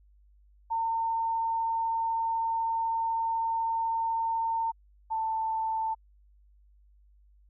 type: tone pair in turn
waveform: sine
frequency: 908 / 888.8 Hz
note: A#5 / A5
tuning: -46 / +17 cents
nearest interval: unison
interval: 37 cents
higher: first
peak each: -26 / -27 dBFS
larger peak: first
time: 0.7-4.72 / 5.1-5.95 s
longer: first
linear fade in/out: 20 ms
effects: added 50 Hz sine -57 dBFS peak until 7.49 s